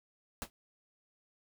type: noise with exponential decay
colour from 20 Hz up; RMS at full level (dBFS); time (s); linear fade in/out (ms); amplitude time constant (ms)
pink; -35; 0.42-0.5; 0; 17
effects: none